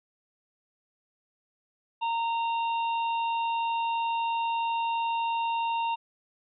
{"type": "harmonic tone", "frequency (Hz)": 923, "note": "A#5", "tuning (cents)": -17, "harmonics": [1, 3, 4], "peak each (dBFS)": [-26, -37, -43], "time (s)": [2.01, 5.96], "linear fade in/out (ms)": 20, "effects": []}